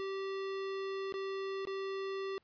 square tone with dropouts, 388.3 Hz, G4, 16 cents flat, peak -37 dBFS, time 0-2.38 s, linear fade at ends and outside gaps 0 ms, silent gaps 1.124-1.14 / 1.652-1.672 s, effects pink hiss -75 dBFS RMS until 2.43 s + resampled to 11025 Hz

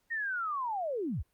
sine linear sweep, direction down, 1877 to 38.77 Hz, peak -31 dBFS, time 0.1-1.23 s, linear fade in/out 20 ms, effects pink hiss -75 dBFS RMS until 1.33 s + Opus 48 kbps

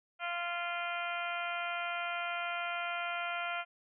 harmonic tone, 346.6 Hz, F4, 13 cents flat, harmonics 2 / 3 / 4 / 5 / 6 / 7 / 8 / 9, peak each -39 / -46 / -38 / -50 / -44 / -42 / -48 / -47 dBFS, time 0.19-3.65 s, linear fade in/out 50 ms, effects none

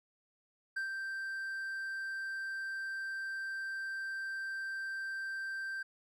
triangle tone with ADSR envelope, 1568 Hz, G6, in tune, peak -31 dBFS, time 0.76-5.83 s, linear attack 10 ms, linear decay 110 ms, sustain -4 dB, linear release 8 ms, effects none

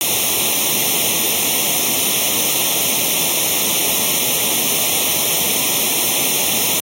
white noise with comb filter, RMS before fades -17 dBFS, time 0.01-6.8 s, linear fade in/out 0 ms, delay 0.32 ms, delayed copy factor +0.9, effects high-pass 150 Hz 12 dB/octave + AAC 48 kbps

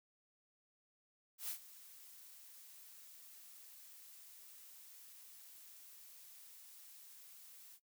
blue noise with ADSR envelope, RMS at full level -41 dBFS, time 1.38-7.8 s, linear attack 110 ms, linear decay 88 ms, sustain -17 dB, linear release 62 ms, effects noise-tail reverb RT60 0.1 s tail -19 dB re dry

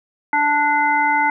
harmonic tone, 293.7 Hz, D4, in tune, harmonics 1 / 3 / 5 / 7, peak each -28 / -16 / -22 / -20 dBFS, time 0.33-1.3 s, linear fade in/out 2 ms, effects none

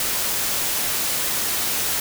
white noise, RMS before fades -23 dBFS, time 0-2 s, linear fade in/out 2 ms, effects none

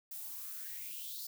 violet noise with high-pass filter sweep, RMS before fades -44 dBFS, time 0.11-1.27 s, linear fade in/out 5 ms, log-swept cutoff 640 to 4700 Hz, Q 6, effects none

